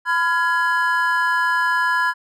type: chord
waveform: triangle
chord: F diminished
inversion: second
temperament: just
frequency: 1005.8 / 1396.9 / 1676.3 Hz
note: Cb6 / F6 / Ab6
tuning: +31 / 0 / +16 cents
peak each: -18 / -22 / -18 dBFS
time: 0.05-2.14 s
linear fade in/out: 50 ms
effects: none